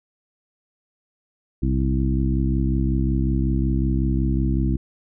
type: harmonic tone with a mistuned harmonic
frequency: 65.41 Hz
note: C2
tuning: in tune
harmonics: 1 / 2 / 3 / 4 / 5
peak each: -21 / -24 / -26 / -27 / -28 dBFS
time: 1.62-4.77 s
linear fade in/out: 10 ms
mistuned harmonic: 1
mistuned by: -140 cents
effects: none